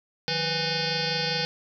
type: tone with frequency modulation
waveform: sine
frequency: 2500 Hz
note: D#7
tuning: 8 cents sharp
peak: -24 dBFS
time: 0.28-1.45 s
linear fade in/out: 0 ms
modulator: 335 Hz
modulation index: 7.6
effects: none